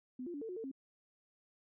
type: tone with pitch steps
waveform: sine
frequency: 253.3 / 348.2 / 287.1 / 448.8 / 363.8 / 449 / 268.7 Hz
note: B3 / F4 / D4 / A4 / F#4 / A4 / C4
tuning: +44 / -5 / -39 / +34 / -29 / +35 / +46 cents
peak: -40 dBFS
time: 0.19-0.715 s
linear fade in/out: 5 ms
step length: 75 ms
effects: none